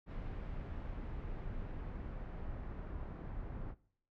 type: noise with low-pass filter sweep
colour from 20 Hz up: brown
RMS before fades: -43 dBFS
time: 0.06-3.75 s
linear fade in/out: 50 ms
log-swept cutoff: 2400 to 1500 Hz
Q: 0.89
effects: noise-tail reverb RT60 0.6 s tail -21 dB re dry